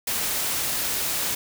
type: noise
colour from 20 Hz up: white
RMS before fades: -26 dBFS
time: 0.07-1.35 s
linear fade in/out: 5 ms
effects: none